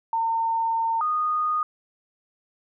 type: tone pair in turn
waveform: sine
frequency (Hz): 909 / 1233.9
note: A#5 / D#6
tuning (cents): -44 / -15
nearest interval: perfect fourth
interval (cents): 529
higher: second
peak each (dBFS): -21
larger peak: neither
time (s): 0.13-1.01 / 1.01-1.63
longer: first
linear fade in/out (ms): 2
effects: none